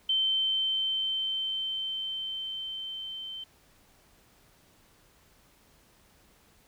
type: tone with level ramp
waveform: sine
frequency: 3098 Hz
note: G7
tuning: 21 cents flat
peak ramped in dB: -23 to -37 dBFS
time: 0.09-3.44 s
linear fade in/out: 5 ms
effects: pink hiss -62 dBFS RMS until 6.67 s